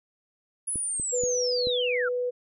sine linear sweep, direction down, 10440 to 1305 Hz, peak -27 dBFS, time 0.67-2.09 s, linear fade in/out 10 ms
clicks, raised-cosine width 3 ms, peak -24 dBFS, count 4, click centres 0.758 / 0.998 / 1.236 / 1.671 s
sine tone, 493.9 Hz, B4, in tune, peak -25 dBFS, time 1.12-2.31 s, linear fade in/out 20 ms
effects none

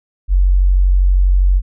sine tone, 46.25 Hz, F#1, in tune, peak -8 dBFS, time 0.28-1.62 s, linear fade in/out 50 ms, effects none

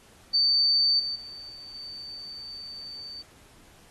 sine tone with level steps, 4571 Hz, D8, 48 cents flat, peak -19 / -28 / -39 / -41 / -37 dBFS, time 0.33-3.23 s, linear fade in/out 20 ms, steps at 0.99 / 1.15 / 1.49 / 1.74 s, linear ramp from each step 10 ms, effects pink hiss -56 dBFS RMS until 3.9 s + AAC 32 kbps

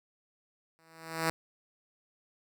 5% pulse tone with exponential growth, 162.5 Hz, E3, 24 cents flat, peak -14 dBFS, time 0.79-1.3 s, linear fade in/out 0 ms, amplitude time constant 110 ms, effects none

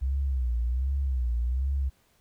sine tone with vibrato, 63.6 Hz, C2, 48 cents flat, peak -24 dBFS, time 0.01-1.9 s, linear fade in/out 20 ms, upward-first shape sine, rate 1.3 Hz, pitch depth 140 cents each way, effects pink hiss -66 dBFS RMS until 2.2 s

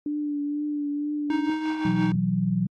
sine tone with vibrato, 293.2 Hz, D4, 3 cents flat, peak -25 dBFS, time 0.06-1.5 s, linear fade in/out 2 ms, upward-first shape triangle, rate 2.1 Hz, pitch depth 30 cents each way
square tone with tremolo, 312.2 Hz, D#4, 6 cents sharp, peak -23 dBFS, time 1.3-2.12 s, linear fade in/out 2 ms, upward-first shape triangle, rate 5.8 Hz, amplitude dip 55%
sine chord, B suspended fourth, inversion none, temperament just, 123.47 / 164.63 / 185.21 Hz, B2 / E3 / F#3, 0 / -2 / +2 cents, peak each -29 / -27 / -23 dBFS, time 1.85-2.67 s, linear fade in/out 5 ms
effects low-pass 3000 Hz 12 dB/octave + AAC 48 kbps

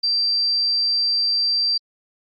sine tone, 4699 Hz, D8, in tune, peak -17 dBFS, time 0.03-1.78 s, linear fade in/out 10 ms, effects Opus 48 kbps

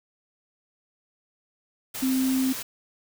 sine tone in noise, 261.6 Hz, C4, in tune, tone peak -21 dBFS, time 2.02-2.53 s, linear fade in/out 10 ms, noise white, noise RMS -34 dBFS, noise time 1.94-2.63 s, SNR +10 dB, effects none

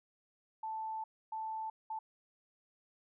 sine tone bursts at uneven times, 880 Hz, A5, in tune, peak -37 dBFS, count 3, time 0.63-1.04 / 1.32-1.7 / 1.9-1.99 s, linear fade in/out 5 ms, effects none

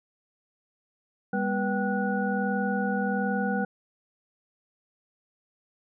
sine tone cluster, 200 / 241.3 / 487.3 / 772 / 1464 Hz, G3 / B3 / B4 / G5 / F#6, +35 / -40 / -23 / -27 / -19 cents, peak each -27 / -34 / -32 / -32 / -33 dBFS, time 1.33-3.65 s, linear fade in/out 5 ms, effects none

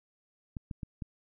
clicks, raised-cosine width 5 ms, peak -25 dBFS, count 4, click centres 0.568 / 0.712 / 0.832 / 1.022 s, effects none

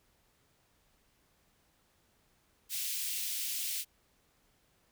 white high-pass noise, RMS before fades -36 dBFS, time 2.69-3.85 s, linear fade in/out 50 ms, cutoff 2400 Hz, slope 24 dB/octave, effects pink hiss -71 dBFS RMS until 4.91 s

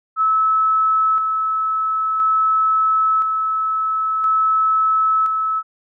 sine tone with tremolo, 1300 Hz, E6, 24 cents flat, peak -13 dBFS, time 0.16-5.63 s, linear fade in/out 50 ms, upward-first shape square, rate 0.49 Hz, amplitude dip 35%, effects none

